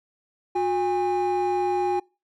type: tone pair together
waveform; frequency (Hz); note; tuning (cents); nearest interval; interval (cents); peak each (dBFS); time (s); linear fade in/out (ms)
triangle; 361.6 / 814; F#4 / G#5; -40 / -35; octave + major second; 1405; -21; 0.55-2; 10
effects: noise-tail reverb RT60 0.3 s tail -26 dB re dry + tanh soft clip ceiling -15 dBFS